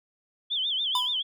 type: tone with vibrato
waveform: sine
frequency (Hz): 3308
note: G#7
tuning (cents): -8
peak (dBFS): -25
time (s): 0.5-1.23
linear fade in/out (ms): 20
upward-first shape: sine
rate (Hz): 7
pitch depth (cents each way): 160
type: tone with exponential decay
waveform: square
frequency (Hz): 997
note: B5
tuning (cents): +16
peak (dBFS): -23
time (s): 0.95-1.18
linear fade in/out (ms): 2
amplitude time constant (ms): 49
effects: none